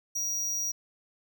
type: tone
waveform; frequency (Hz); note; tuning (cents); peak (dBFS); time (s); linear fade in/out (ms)
square; 5750; F8; +50; -29; 0.15-0.72; 10
effects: none